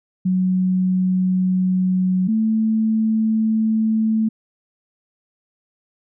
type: tone pair in turn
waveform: sine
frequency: 185 / 220.1 Hz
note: F#3 / A3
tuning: 0 / +1 cents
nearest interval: minor third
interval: 301 cents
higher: second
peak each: -15 dBFS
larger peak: neither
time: 0.25-2.28 / 2.28-4.29 s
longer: first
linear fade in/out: 10 ms
effects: none

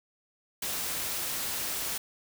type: noise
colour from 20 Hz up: white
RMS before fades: -33 dBFS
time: 0.62-1.98 s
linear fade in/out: 5 ms
effects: none

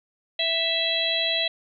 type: harmonic tone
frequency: 659.3 Hz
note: E5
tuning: in tune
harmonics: 1 / 3 / 4 / 5 / 6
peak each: -30 / -32 / -30 / -26 / -26 dBFS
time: 0.39-1.48 s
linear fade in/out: 5 ms
effects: none

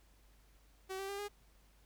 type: tone with pitch steps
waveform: sawtooth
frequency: 380 / 389.8 / 399.8 / 410.1 Hz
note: F#4 / G4 / G4 / G#4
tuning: +46 / -10 / +34 / -22 cents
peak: -36 dBFS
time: 0.89-1.286 s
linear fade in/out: 20 ms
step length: 99 ms
effects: added 50 Hz sine -64 dBFS peak until 1.85 s + pink hiss -70 dBFS RMS until 1.85 s

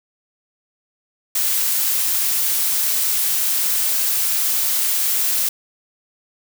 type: noise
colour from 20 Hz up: blue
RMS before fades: -19 dBFS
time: 1.35-5.49 s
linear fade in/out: 5 ms
effects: none

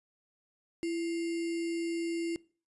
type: tone with sample-and-hold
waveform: sine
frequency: 335 Hz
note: E4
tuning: 28 cents sharp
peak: -30 dBFS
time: 0.83-2.36 s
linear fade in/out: 0 ms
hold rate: 2450 Hz
effects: noise-tail reverb RT60 0.4 s tail -22 dB re dry + resampled to 24000 Hz

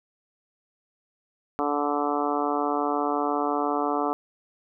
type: harmonic tone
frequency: 145.7 Hz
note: D3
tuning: 13 cents flat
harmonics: 2 / 3 / 4 / 5 / 6 / 7 / 8 / 9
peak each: -29 / -30 / -34 / -29 / -32 / -34 / -31 / -35 dBFS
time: 1.59-4.13 s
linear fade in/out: 0 ms
effects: none

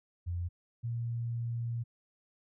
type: tone pair in turn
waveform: sine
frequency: 87.31 / 117.46 Hz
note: F2 / A#2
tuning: 0 / +14 cents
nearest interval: perfect fourth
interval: 514 cents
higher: second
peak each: -32 / -32 dBFS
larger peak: neither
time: 0.26-0.49 / 0.83-1.84 s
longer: second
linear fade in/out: 20 ms
effects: none

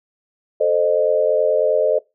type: chord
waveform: sine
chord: A diminished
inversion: none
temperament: equal with one note detuned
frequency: 440 / 523.3 / 612.6 Hz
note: A4 / C5 / Eb5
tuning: 0 / 0 / -27 cents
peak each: -19 / -19 / -17 dBFS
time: 0.6-1.99 s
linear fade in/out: 10 ms
effects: noise-tail reverb RT60 0.2 s tail -21 dB re dry

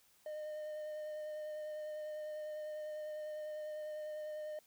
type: tone with vibrato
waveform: triangle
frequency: 610 Hz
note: D#5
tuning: 34 cents flat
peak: -39 dBFS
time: 0.26-4.59 s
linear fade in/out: 2 ms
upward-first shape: sine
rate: 10 Hz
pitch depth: 13 cents each way
effects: white hiss -69 dBFS RMS until 4.66 s

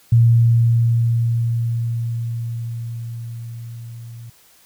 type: tone with level ramp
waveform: sine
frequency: 116.54 Hz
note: A#2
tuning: in tune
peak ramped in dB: -8 to -33 dBFS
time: 0.12-4.3 s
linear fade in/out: 5 ms
effects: white hiss -52 dBFS RMS until 4.65 s

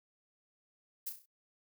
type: noise with echo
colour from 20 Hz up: violet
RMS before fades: -38 dBFS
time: 1.06-1.1 s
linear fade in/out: 10 ms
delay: 32 ms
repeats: 5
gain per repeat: -6 dB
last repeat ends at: 1.26 s
effects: noise-tail reverb RT60 0.1 s tail -24 dB re dry

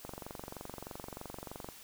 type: click train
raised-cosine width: 1 ms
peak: -28 dBFS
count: 39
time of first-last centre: 0.05-1.688 s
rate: 23.2 Hz
effects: white hiss -53 dBFS RMS until 1.83 s

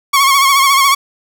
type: tone with vibrato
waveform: sawtooth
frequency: 1100 Hz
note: C#6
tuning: 14 cents flat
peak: -4 dBFS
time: 0.13-0.95 s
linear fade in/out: 10 ms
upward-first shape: sine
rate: 14 Hz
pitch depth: 57 cents each way
effects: none

